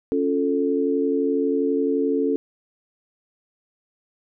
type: chord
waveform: sine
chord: Db augmented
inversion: none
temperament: equal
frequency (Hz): 277.2 / 349.2 / 440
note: Db4 / F4 / A4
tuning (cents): 0 / 0 / 0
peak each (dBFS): -22 / -27 / -22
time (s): 0.12-2.36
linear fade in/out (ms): 0
effects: none